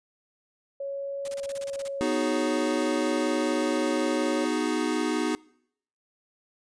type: tone with vibrato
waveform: sine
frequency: 554.4 Hz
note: C#5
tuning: in tune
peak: -30 dBFS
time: 0.8-4.45 s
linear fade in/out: 5 ms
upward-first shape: triangle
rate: 0.54 Hz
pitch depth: 9 cents each way
type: noise bursts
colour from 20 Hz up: white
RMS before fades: -40 dBFS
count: 11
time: 1.25-1.881 s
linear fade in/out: 2 ms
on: 31 ms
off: 29 ms
type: chord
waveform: square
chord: G# minor seventh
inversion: first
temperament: equal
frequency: 246.9 / 311.1 / 370 / 415.3 Hz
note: B3 / D#4 / F#4 / G#4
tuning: 0 / 0 / 0 / 0 cents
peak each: -31 / -29 / -32 / -34 dBFS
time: 2.01-5.35 s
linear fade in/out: 0 ms
effects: noise-tail reverb RT60 0.7 s tail -24 dB re dry + resampled to 22050 Hz